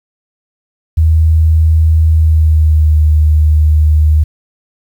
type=tone with pitch glide; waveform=sine; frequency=79.7 to 76.67 Hz; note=D#2 to D#2; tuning=+42 to -25 cents; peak=-5 dBFS; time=0.97-4.24 s; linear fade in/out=10 ms; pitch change=-67 cents; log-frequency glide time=2.1-2.99 s; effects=7-bit